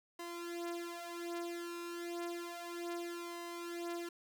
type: tone with flanger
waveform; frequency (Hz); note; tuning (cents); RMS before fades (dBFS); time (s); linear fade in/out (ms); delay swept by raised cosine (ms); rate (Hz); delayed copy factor
sawtooth; 343.9; F4; -27; -43; 0.19-4.09; 5; 1.9 to 6.6; 0.31; +0.85
effects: none